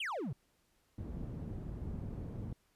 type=exponential sweep; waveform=triangle; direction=down; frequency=3322 to 111.5 Hz; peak=-34 dBFS; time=0-0.33 s; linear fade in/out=5 ms
type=low-pass noise; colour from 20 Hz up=white; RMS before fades=-42 dBFS; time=0.98-2.53 s; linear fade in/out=5 ms; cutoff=160 Hz; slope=12 dB/octave
effects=pink hiss -74 dBFS RMS until 2.75 s + resampled to 32000 Hz